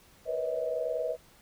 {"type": "tone cluster", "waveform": "sine", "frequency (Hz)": [478.1, 499.2, 567, 638], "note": ["A#4", "B4", "C#5", "D#5"], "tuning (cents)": [44, 19, 39, 43], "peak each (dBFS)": [-38, -33, -39, -32], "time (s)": [0.25, 1.17], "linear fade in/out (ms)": 50, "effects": ["pink hiss -59 dBFS RMS until 1.41 s"]}